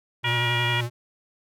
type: tone with vibrato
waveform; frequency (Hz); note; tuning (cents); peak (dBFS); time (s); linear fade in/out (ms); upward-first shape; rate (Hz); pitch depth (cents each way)
square; 120; B2; -49; -26; 0.23-0.9; 50; sine; 11; 34
type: harmonic tone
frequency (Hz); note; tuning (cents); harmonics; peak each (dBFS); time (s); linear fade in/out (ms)
476.9; A#4; +39; 2 / 3 / 4 / 5 / 6 / 7; -30 / -33 / -29 / -29 / -31 / -30; 0.24-0.81; 5
effects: none